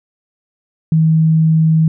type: tone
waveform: sine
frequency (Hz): 159.7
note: D#3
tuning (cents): +45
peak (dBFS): -8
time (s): 0.92-1.88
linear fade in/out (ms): 2
effects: none